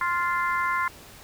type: harmonic tone with a mistuned harmonic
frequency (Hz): 349.6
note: F4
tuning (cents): +2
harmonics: 3 / 4 / 5 / 6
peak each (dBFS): -25 / -29 / -32 / -31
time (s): 0.01-0.88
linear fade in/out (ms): 2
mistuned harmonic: 6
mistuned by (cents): -17
effects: pink hiss -47 dBFS RMS until 1.23 s